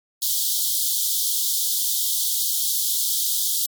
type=high-pass noise; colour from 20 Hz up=white; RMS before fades=-22 dBFS; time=0.22-3.66 s; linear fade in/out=2 ms; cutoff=3200 Hz; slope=96 dB/octave; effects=MP3 96 kbps